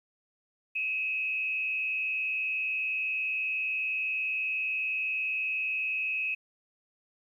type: tone with frequency modulation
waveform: sine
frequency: 2563 Hz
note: E7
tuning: 49 cents flat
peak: -28 dBFS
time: 0.75-6.35 s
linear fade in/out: 10 ms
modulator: 126 Hz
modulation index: 0.55
effects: 11-bit